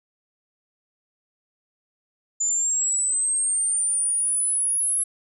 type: linear sweep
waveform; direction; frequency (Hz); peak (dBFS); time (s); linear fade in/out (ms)
sine; up; 7040 to 10860; -20; 2.4-5.04; 10
effects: none